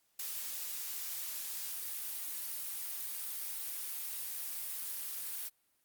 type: noise with ADSR envelope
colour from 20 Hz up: blue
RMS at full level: -36 dBFS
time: 0.19-5.5 s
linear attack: 7 ms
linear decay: 8 ms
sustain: -4 dB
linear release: 30 ms
effects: white hiss -75 dBFS RMS until 5.84 s + Opus 48 kbps